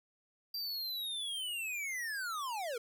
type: linear sweep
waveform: square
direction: down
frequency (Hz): 4753 to 441.1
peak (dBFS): -37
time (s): 0.54-2.78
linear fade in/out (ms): 5
effects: none